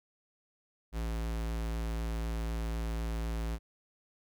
square tone, 56 Hz, A1, 31 cents sharp, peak -33 dBFS, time 0.92-3.59 s, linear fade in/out 50 ms, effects none

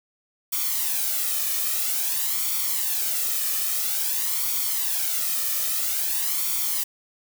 blue noise with flanger, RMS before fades -25 dBFS, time 0.52-6.84 s, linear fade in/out 10 ms, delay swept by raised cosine 0.88 to 1.67 ms, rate 0.5 Hz, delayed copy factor +0.65, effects none

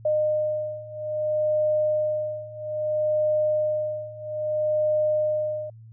sine beating tone pair, 610 / 610.61 Hz, D#5 / D#5, -34 / -33 cents, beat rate 0.61 Hz, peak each -26 / -24 dBFS, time 0.05-5.7 s, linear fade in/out 5 ms, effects added 112 Hz sine -43 dBFS peak until 5.92 s

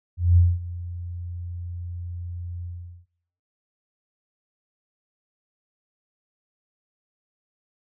sine tone with ADSR envelope, 87.31 Hz, F2, in tune, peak -11 dBFS, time 0.17-3.06 s, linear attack 200 ms, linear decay 220 ms, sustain -19 dB, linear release 420 ms, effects noise-tail reverb RT60 0.9 s tail -21 dB re dry

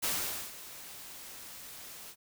white noise with ADSR envelope, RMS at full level -31 dBFS, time 0.02-2.16 s, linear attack 21 ms, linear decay 470 ms, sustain -16 dB, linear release 65 ms, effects none

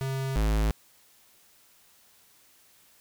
square tone pair in turn, 133.9 / 53.35 Hz, C3 / G#1, +40 / +47 cents, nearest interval octave + major third, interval 1593 cents, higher first, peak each -29 / -23 dBFS, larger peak second, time 0.01-0.36 / 0.36-0.71 s, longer neither, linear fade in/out 0 ms, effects white hiss -60 dBFS RMS until 3 s

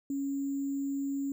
sine tone with sample-and-hold, 277.2 Hz, C#4, in tune, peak -30 dBFS, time 0.1-1.32 s, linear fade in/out 2 ms, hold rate 7350 Hz, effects none

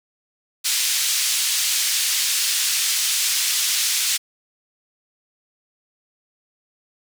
white band-pass noise, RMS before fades -21 dBFS, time 0.64-4.18 s, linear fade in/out 20 ms, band 2700 to 8200 Hz, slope 12 dB/octave, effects none

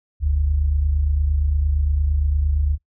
sine tone pair together, 44.72 / 73.42 Hz, F1 / D2, +42 / 0 cents, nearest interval major sixth, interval 858 cents, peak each -23 / -17 dBFS, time 0.2-2.78 s, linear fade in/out 50 ms, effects noise-tail reverb RT60 0.1 s tail -22 dB re dry

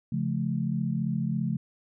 sine chord, Db augmented, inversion none, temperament just, 138.59 / 173.24 / 216.5 Hz, Db3 / F3 / A3, 0 / -14 / -28 cents, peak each -30 dBFS, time 0.12-1.57 s, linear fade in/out 5 ms, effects none

